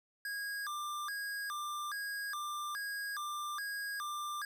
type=tone with vibrato; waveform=square; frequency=1396.9 Hz; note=F6; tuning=in tune; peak=-38 dBFS; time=0.25-4.45 s; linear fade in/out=2 ms; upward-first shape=square; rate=1.2 Hz; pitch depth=280 cents each way; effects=none